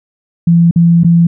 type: tone with dropouts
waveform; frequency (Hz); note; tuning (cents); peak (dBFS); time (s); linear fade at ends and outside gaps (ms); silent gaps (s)
sine; 169.4; E3; +48; -4; 0.47-1.27; 5; 0.711-0.759 / 1.035-1.045
effects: none